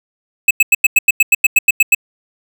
square tone bursts, 2595 Hz, E7, 28 cents flat, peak -6 dBFS, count 13, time 0.48-1.948 s, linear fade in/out 5 ms, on 28 ms, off 92 ms, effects none

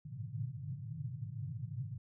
pink band-pass noise, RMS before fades -42 dBFS, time 0.05-1.98 s, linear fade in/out 10 ms, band 100 to 160 Hz, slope 96 dB/octave, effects none

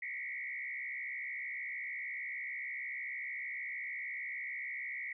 sine tone with frequency modulation, 2093 Hz, C7, in tune, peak -38 dBFS, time 0.02-5.13 s, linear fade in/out 5 ms, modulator 66.5 Hz, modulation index 2.7, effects none

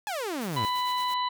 sawtooth exponential sweep, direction down, 880 to 98 Hz, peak -26 dBFS, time 0.07-0.65 s, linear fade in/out 0 ms
white noise with tremolo, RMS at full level -43 dBFS, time 0.41-1.14 s, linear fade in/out 2 ms, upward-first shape sine, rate 8.8 Hz, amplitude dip 60%
harmonic tone, 995 Hz, B5, 13 cents sharp, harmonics 1 / 2 / 3 / 4, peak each -26 / -39 / -38 / -35 dBFS, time 0.56-1.29 s, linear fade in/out 10 ms
effects none

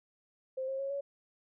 sine tone with pitch steps, 523.3 / 535.5 / 548 / 560.9 Hz, C5 / C5 / C#5 / C#5, 0 / +40 / -20 / +20 cents, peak -33 dBFS, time 0.57-1.01 s, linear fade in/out 10 ms, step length 110 ms, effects none

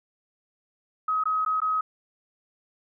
sine tone with dropouts, 1269 Hz, D#6, 34 cents sharp, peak -22 dBFS, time 1.08-1.81 s, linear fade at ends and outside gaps 5 ms, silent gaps 1.238-1.255 / 1.45-1.461 / 1.603-1.617 s, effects none

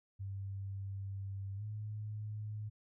sine tone with pitch glide, 98 to 106.25 Hz, G2 to G#2, 0 to +40 cents, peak -39 dBFS, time 0.19-2.7 s, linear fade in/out 20 ms, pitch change +140 cents, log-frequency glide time 1.56-1.63 s, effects none

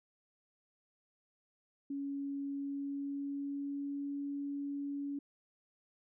sine tone with pitch glide, 279.5 to 282.9 Hz, C#4 to C#4, +14 to +35 cents, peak -36 dBFS, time 1.9-5.19 s, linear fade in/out 5 ms, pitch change +21 cents, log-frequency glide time 2.52-4.2 s, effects none

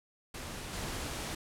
pink noise with level steps, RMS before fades -42 / -38 dBFS, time 0.34-1.35 s, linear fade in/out 5 ms, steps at 0.73 s, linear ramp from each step 5 ms, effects low-pass 11000 Hz 12 dB/octave

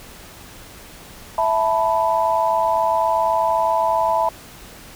sine chord, E suspended fourth, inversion none, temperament equal, 659.3 / 880 / 987.8 Hz, E5 / A5 / B5, 0 / 0 / 0 cents, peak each -20 / -20 / -20 dBFS, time 1.38-4.29 s, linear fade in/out 2 ms, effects pink hiss -41 dBFS RMS until 4.95 s

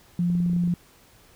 sine tone, 174.61 Hz, F3, in tune, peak -20 dBFS, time 0.19-0.74 s, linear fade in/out 2 ms
clicks, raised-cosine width 3 ms, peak -27 dBFS, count 9, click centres 0.301 / 0.352 / 0.403 / 0.462 / 0.498 / 0.533 / 0.564 / 0.637 / 0.676 s
effects pink hiss -55 dBFS RMS until 1.35 s

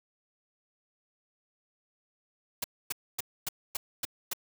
white noise bursts, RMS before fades -32 dBFS, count 7, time 2.62-4.334 s, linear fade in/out 5 ms, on 22 ms, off 260 ms, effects none

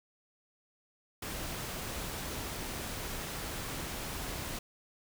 pink noise, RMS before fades -39 dBFS, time 1.22-4.59 s, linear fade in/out 5 ms, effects none

